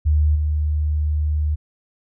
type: tone with level steps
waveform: sine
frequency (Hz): 75.6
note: D#2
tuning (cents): -49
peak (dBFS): -13 / -17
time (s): 0.05-1.56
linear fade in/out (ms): 20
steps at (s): 0.35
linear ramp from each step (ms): 10
effects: none